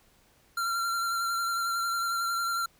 square tone with vibrato, 1372 Hz, F6, 31 cents flat, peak -28 dBFS, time 0.57-2.66 s, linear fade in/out 5 ms, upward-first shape triangle, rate 11 Hz, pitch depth 27 cents each way, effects pink hiss -63 dBFS RMS until 2.79 s

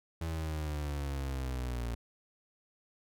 35% pulse linear sweep, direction down, 82.41 to 57.7 Hz, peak -32 dBFS, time 0.21-1.95 s, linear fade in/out 5 ms, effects none

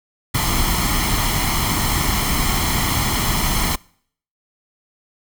pink noise with comb filter, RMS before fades -19 dBFS, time 0.34-3.76 s, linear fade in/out 10 ms, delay 0.95 ms, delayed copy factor +0.65, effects noise-tail reverb RT60 0.6 s tail -24 dB re dry

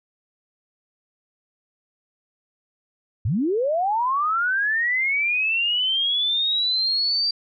sine linear sweep, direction up, 82.41 to 4699 Hz, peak -19 dBFS, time 3.25-7.31 s, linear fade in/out 5 ms, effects none

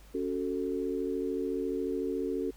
sine chord, F# minor, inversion second, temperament just, 277.5 / 370 / 444 Hz, C#4 / F#4 / A4, +2 / 0 / +16 cents, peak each -34 dBFS, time 0.14-2.51 s, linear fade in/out 10 ms, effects added 50 Hz sine -52 dBFS peak until 2.56 s + pink hiss -59 dBFS RMS until 2.56 s

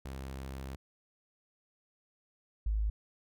sawtooth / sine tone pair in turn, 66.7 / 52.94 Hz, C2 / G#1, +34 / +34 cents, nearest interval major third, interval 400 cents, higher first, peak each -36 / -28 dBFS, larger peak second, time 0.05-0.76 / 2.66-2.9 s, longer first, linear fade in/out 5 ms, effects none

